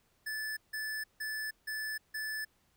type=tone bursts; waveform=square; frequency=1740 Hz; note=A6; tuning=20 cents flat; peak=-36 dBFS; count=5; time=0.26-2.45 s; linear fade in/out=10 ms; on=310 ms; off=160 ms; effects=pink hiss -72 dBFS RMS until 2.76 s